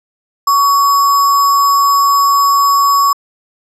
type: tone with sample-and-hold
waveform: sine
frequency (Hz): 1124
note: C#6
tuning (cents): +24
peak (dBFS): -7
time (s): 0.47-3.13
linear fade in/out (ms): 5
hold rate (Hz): 6300
effects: low-pass 12000 Hz 12 dB/octave